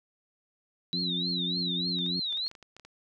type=harmonic tone; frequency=88.8 Hz; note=F2; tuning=29 cents sharp; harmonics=2 / 3 / 4; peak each=-33 / -38 / -43 dBFS; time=0.93-2.2 s; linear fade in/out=5 ms
type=tone with vibrato; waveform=sine; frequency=3894 Hz; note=B7; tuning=25 cents flat; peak=-29 dBFS; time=0.93-2.48 s; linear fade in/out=0 ms; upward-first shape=triangle; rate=3.4 Hz; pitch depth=180 cents each way
type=clicks; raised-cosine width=0.2 ms; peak=-32 dBFS; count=11; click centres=1.988 / 2.063 / 2.326 / 2.373 / 2.466 / 2.514 / 2.552 / 2.627 / 2.766 / 2.797 / 2.85 s
effects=none